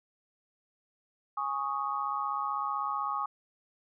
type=chord; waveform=sine; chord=Ab suspended fourth; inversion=none; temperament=equal; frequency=830.6 / 1108.7 / 1244.5 Hz; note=Ab5 / Db6 / Eb6; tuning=0 / 0 / 0 cents; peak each=-36 / -33 / -34 dBFS; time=1.37-3.26 s; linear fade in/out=5 ms; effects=none